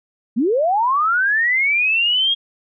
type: linear sweep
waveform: sine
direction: up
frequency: 202.2 to 3288 Hz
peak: -14 dBFS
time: 0.36-2.35 s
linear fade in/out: 20 ms
effects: none